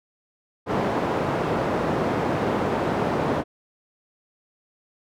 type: band-pass noise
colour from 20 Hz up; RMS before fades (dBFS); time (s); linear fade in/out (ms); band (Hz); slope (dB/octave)
white; -24; 0.66-3.44; 50; 100 to 700; 12
effects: none